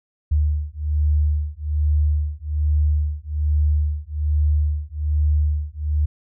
sine beating tone pair, 74.5 / 75.7 Hz, D2 / D#2, +25 / -47 cents, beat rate 1.2 Hz, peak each -20 dBFS, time 0.31-6.06 s, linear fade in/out 10 ms, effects none

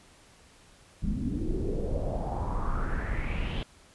brown noise with low-pass filter sweep, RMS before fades -30 dBFS, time 1.02-3.63 s, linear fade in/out 2 ms, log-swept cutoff 200 to 3300 Hz, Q 5.3, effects pink hiss -57 dBFS RMS until 3.94 s + resampled to 24000 Hz

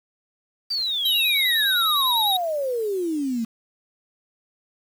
sine exponential sweep, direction down, 4734 to 220 Hz, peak -22 dBFS, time 0.7-3.45 s, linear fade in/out 10 ms
square tone with vibrato, 3815 Hz, A#7, 39 cents sharp, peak -20 dBFS, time 1.05-2.37 s, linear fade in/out 5 ms, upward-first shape sine, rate 9.9 Hz, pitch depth 36 cents each way
effects 7-bit

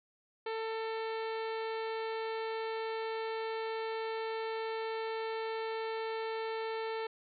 harmonic tone, 446.1 Hz, A4, 24 cents sharp, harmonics 1 / 2 / 3 / 4 / 5 / 6 / 7 / 8 / 9 / 10, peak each -36 / -41 / -47 / -48 / -49 / -53 / -55 / -57 / -54 / -59 dBFS, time 0.46-7.07 s, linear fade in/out 5 ms, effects none

